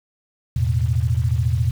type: chord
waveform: sine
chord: E suspended fourth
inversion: none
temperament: equal with one note detuned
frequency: 82.41 / 110 / 124.26 Hz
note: E2 / A2 / B2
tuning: 0 / 0 / +11 cents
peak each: -21 dBFS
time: 0.56-1.71 s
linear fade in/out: 5 ms
effects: 7-bit